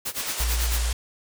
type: noise with tremolo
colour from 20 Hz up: white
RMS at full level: -28 dBFS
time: 0.05-0.79 s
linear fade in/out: 10 ms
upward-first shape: sine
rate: 9 Hz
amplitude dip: 90%
type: band-pass noise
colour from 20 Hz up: white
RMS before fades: -33 dBFS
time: 0.19-0.93 s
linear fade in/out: 5 ms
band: 330 to 9900 Hz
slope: 24 dB/octave
type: tone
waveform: sine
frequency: 58.27 Hz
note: A#1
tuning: in tune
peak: -22 dBFS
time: 0.4-0.93 s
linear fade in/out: 5 ms
effects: none